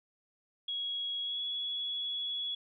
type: tone with pitch glide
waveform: sine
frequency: 3322 to 3372 Hz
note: G#7 to G#7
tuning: 0 to +26 cents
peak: -33 dBFS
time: 0.68-2.55 s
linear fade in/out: 5 ms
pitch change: +26 cents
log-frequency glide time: 1.22-1.41 s
effects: none